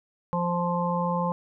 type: harmonic tone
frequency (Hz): 174.61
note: F3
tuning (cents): 0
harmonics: 1 / 3 / 5 / 6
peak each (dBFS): -27 / -30 / -30 / -30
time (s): 0.33-1.32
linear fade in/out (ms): 0
effects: none